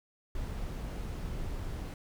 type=noise; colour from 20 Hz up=brown; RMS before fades=-37 dBFS; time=0.35-1.94 s; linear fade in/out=2 ms; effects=none